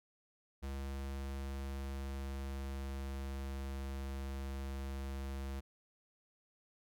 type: tone with pitch glide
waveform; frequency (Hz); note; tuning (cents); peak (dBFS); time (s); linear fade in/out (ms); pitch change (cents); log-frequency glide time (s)
square; 68.3 to 67.87; C#2 to C#2; -25 to -36; -40; 0.62-5.61; 20; -11; 1-3.78
effects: none